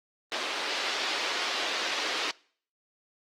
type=band-pass noise; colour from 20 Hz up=white; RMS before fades=-31 dBFS; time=0.32-2.31 s; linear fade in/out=0 ms; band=310 to 4600 Hz; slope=24 dB/octave; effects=noise-tail reverb RT60 0.5 s tail -23 dB re dry + Opus 24 kbps